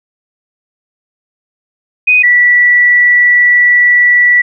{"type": "tone pair in turn", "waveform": "sine", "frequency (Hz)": [2495, 1954.4], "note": ["D#7", "B6"], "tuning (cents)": [4, -19], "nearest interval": "major third", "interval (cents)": 423, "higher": "first", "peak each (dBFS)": -4, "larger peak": "neither", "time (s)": [[2.07, 2.23], [2.23, 4.42]], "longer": "second", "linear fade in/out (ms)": 10, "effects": []}